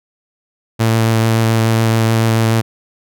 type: tone with vibrato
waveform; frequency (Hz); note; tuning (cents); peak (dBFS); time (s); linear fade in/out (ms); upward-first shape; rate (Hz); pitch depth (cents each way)
sawtooth; 112.8; A2; +44; -7; 0.79-2.62; 20; sine; 7; 13
effects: none